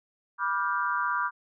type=chord; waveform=sine; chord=G dominant seventh; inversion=first; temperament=just; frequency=980 / 1176 / 1411.2 / 1568 Hz; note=B5 / D6 / F6 / G6; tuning=-14 / +2 / +18 / 0 cents; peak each=-31 / -29 / -31 / -33 dBFS; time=0.38-1.31 s; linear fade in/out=50 ms; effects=none